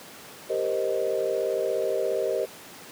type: chord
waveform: sine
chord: C minor seventh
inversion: second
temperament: equal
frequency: 392 / 466.2 / 523.3 / 622.3 Hz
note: G4 / Bb4 / C5 / Eb5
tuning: 0 / 0 / 0 / 0 cents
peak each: -29 dBFS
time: 0.49-2.46 s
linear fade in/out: 20 ms
effects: pink hiss -44 dBFS RMS until 2.91 s + high-pass 200 Hz 12 dB/octave